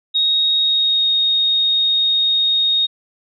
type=tone with pitch glide; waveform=sine; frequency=3756 to 3724 Hz; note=A#7 to A#7; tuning=+12 to -2 cents; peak=-13 dBFS; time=0.14-2.87 s; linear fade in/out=20 ms; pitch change=-14 cents; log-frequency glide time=0.6-1.07 s; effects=none